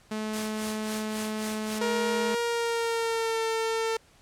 sawtooth tone, 215.8 Hz, A3, 33 cents flat, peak -26 dBFS, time 0.11-2.35 s, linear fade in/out 5 ms
white noise with tremolo, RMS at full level -35 dBFS, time 0.33-1.79 s, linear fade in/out 5 ms, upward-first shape sine, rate 3.7 Hz, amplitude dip 80%
sawtooth tone with pitch glide, 471.5 to 450.2 Hz, A#4 to A4, +20 to +40 cents, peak -22 dBFS, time 1.81-3.97 s, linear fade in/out 5 ms, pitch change -80 cents, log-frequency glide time 2.41-3.38 s
effects pink hiss -59 dBFS RMS until 4.21 s + low-pass 10000 Hz 12 dB/octave

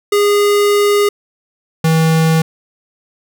square tone pair in turn, 410 / 161.12 Hz, G#4 / E3, -22 / -39 cents, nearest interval octave + major third, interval 1617 cents, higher first, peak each -10 dBFS, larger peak neither, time 0.12-1.09 / 1.84-2.42 s, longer first, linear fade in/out 5 ms, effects none

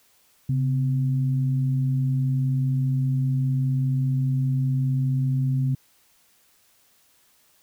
sine tone pair together, 134.29 / 253.5 Hz, C3 / B3, +45 / +45 cents, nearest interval major seventh, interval 1100 cents, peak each -20 / -31 dBFS, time 0.49-5.75 s, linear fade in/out 5 ms, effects white hiss -61 dBFS RMS until 7.62 s

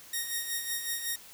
5% pulse tone with tremolo, 1864.7 Hz, A#6, in tune, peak -19 dBFS, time 0.13-1.16 s, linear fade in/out 5 ms, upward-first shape sine, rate 5.4 Hz, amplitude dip 55%, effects white hiss -51 dBFS RMS until 1.33 s

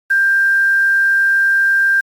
sine tone with quantisation, 1587 Hz, G6, 21 cents sharp, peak -10 dBFS, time 0.1-2.01 s, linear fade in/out 10 ms, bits 6, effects AAC 64 kbps

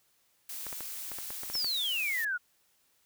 blue noise, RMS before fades -40 dBFS, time 0.49-2.25 s, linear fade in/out 5 ms
clicks, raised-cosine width 0.5 ms, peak -27 dBFS, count 10, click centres 0.667 / 0.728 / 0.807 / 1.117 / 1.186 / 1.305 / 1.434 / 1.5 / 1.554 / 1.645 s
sine exponential sweep, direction down, 5588 to 1400 Hz, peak -29 dBFS, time 1.53-2.38 s, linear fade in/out 20 ms
effects white hiss -70 dBFS RMS until 3.05 s

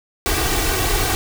pink noise with comb filter, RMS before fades -19 dBFS, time 0.26-1.15 s, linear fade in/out 0 ms, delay 2.6 ms, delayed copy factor +0.75, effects none

